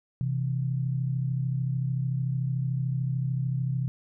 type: tone pair together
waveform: sine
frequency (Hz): 128.9 / 162.4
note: C3 / E3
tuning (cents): -26 / -26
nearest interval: major third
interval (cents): 400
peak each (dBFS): -26 / -32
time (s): 0.21-3.88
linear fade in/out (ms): 0
effects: none